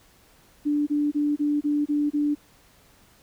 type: tone bursts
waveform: sine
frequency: 293.7 Hz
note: D4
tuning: in tune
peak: -20 dBFS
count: 7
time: 0.65-2.352 s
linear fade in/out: 20 ms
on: 220 ms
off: 27 ms
effects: pink hiss -57 dBFS RMS until 3.22 s